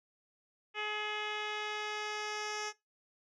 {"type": "tone with low-pass filter sweep", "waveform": "10% pulse", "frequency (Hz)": 422.7, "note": "G#4", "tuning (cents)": 31, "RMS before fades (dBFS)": -38, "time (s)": [0.74, 2.73], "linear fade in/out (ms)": 50, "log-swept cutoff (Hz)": [2900, 5600], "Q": 2.8, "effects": ["noise-tail reverb RT60 0.2 s tail -20 dB re dry"]}